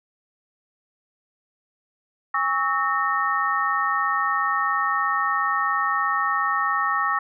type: tone cluster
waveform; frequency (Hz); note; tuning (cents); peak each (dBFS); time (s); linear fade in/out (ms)
sine; 813 / 1119 / 1296 / 1836; G#5 / C#6 / E6 / A#6; -37 / +16 / -30 / -27; -30 / -24 / -24 / -26; 2.34-7.19; 5
effects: none